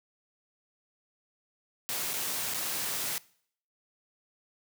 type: noise with dropouts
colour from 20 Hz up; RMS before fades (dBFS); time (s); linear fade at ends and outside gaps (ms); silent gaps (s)
white; -33; 1.89-3.18; 0; 2.133-2.138 / 2.538-2.544
effects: noise-tail reverb RT60 0.6 s tail -22 dB re dry + high-pass 100 Hz 12 dB/octave